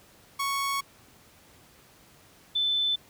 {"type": "tone pair in turn", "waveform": ["sawtooth", "sine"], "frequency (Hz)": [1108.7, 3520], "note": ["C#6", "A7"], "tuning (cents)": [0, 0], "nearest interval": "octave + minor sixth", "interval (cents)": 2000, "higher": "second", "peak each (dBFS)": -23, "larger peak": "neither", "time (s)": [[0.39, 0.81], [2.55, 2.96]], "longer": "first", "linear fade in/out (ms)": 10, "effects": ["pink hiss -56 dBFS RMS until 3.09 s", "high-pass 60 Hz 12 dB/octave"]}